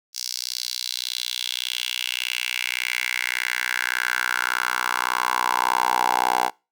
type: tone with high-pass filter sweep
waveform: 10% pulse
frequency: 61.74 Hz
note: B1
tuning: in tune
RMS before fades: -25 dBFS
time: 0.13-6.51 s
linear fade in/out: 50 ms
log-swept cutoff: 5200 to 750 Hz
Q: 3.6
effects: noise-tail reverb RT60 0.3 s tail -26 dB re dry